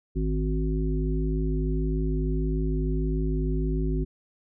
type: harmonic tone with a mistuned harmonic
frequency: 52.5 Hz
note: G#1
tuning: 19 cents sharp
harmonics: 1 / 3 / 5 / 7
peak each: -25 / -30 / -32 / -33 dBFS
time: 0.15-4.05 s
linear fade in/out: 20 ms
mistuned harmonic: 3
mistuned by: -18 cents
effects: none